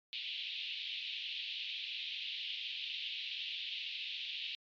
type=band-pass noise; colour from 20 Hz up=pink; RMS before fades=-42 dBFS; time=0.13-4.55 s; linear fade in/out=0 ms; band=2600 to 3900 Hz; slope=48 dB/octave; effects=AAC 64 kbps